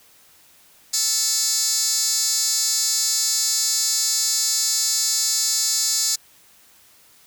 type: tone with high-pass filter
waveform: 15% pulse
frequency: 440 Hz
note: A4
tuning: in tune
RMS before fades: -21 dBFS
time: 0.93-6.16 s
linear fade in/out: 10 ms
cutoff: 5800 Hz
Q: 4.8
effects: white hiss -53 dBFS RMS until 7.26 s